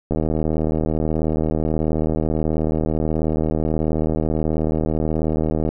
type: click train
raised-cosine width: 2 ms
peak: -8 dBFS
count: 439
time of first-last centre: 0.11-5.69 s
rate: 78.5 Hz
effects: none